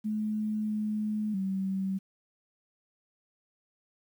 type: tone with pitch steps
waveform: sine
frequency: 214.1 / 212.9 / 192 Hz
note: A3 / G#3 / G3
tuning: -47 / +43 / -36 cents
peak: -28 dBFS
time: 0.04-1.99 s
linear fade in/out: 20 ms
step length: 650 ms
effects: 10-bit